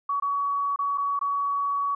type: tone with dropouts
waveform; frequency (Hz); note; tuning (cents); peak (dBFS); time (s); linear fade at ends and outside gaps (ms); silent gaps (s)
sine; 1129; C#6; +31; -23; 0.09-1.95; 5; 0.2-0.222 / 0.761-0.789 / 0.976-0.98 / 1.192-1.212
effects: none